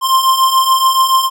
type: beating tone pair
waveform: square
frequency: 1046.5 / 1053.5 Hz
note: C6 / C6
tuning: 0 / +12 cents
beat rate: 7 Hz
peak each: -16 / -11 dBFS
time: 0.01-1.3 s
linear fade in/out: 50 ms
effects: none